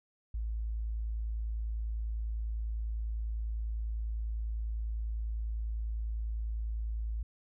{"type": "tone", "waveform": "sine", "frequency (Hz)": 55, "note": "A1", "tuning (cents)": 0, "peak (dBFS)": -32, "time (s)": [0.34, 7.23], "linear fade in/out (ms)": 5, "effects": []}